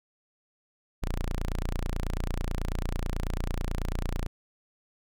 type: tone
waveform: sawtooth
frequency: 29.14 Hz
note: A#0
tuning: in tune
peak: -24 dBFS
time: 1.02-4.27 s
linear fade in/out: 10 ms
effects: none